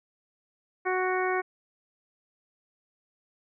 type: harmonic tone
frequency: 370 Hz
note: F#4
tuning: in tune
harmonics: 1 / 2 / 3 / 4 / 5 / 6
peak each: -28 / -31 / -33 / -34 / -35 / -36 dBFS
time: 0.85-1.42 s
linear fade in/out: 20 ms
effects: none